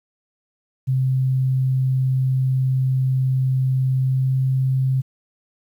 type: tone with pitch glide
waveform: sine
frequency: 130.81 to 131.64 Hz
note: C3 to C3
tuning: 0 to +11 cents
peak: -16 dBFS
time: 0.87-5.02 s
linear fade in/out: 20 ms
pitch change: +11 cents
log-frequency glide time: 3.99-4.35 s
effects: 9-bit